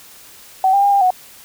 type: tone with pitch steps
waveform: sine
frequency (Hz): 759 / 797 / 806 / 798 / 736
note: F#5 / G5 / G5 / G5 / F#5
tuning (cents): +44 / +28 / +48 / +31 / -9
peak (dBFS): -10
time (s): 0.64-1.105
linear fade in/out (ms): 2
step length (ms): 93
effects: white hiss -42 dBFS RMS until 1.44 s